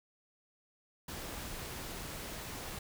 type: noise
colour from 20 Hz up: pink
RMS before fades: -43 dBFS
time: 1.08-2.79 s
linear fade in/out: 5 ms
effects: none